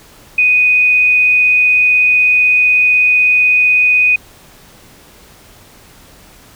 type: tone with vibrato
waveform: sine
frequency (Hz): 2489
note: D#7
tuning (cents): 0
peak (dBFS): -7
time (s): 0.38-4.16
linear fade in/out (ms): 5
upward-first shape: triangle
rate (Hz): 16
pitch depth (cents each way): 8
effects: pink hiss -42 dBFS RMS until 6.55 s